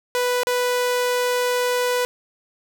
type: tone with dropouts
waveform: sawtooth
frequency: 493.9 Hz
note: B4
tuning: in tune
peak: -15 dBFS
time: 0.15-2.05 s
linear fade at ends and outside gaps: 0 ms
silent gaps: 0.433-0.47 s
effects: none